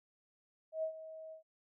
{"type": "tone with ADSR envelope", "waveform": "sine", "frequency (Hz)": 637, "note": "D#5", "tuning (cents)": 41, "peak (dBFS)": -32, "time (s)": [0.72, 1.43], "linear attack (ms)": 110, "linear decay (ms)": 91, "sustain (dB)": -14, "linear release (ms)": 110, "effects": []}